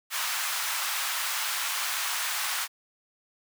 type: high-pass noise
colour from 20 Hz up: pink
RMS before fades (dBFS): -30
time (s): 0.1-2.68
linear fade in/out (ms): 50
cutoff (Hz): 980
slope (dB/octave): 24
effects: none